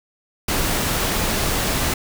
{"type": "noise", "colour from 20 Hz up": "pink", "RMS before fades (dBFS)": -21, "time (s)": [0.48, 1.94], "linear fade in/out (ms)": 5, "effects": []}